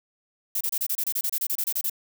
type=noise bursts; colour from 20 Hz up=violet; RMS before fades=-26 dBFS; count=16; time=0.55-1.898 s; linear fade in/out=5 ms; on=58 ms; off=28 ms; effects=none